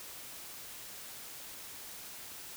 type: silence
effects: white hiss -47 dBFS RMS until 2.56 s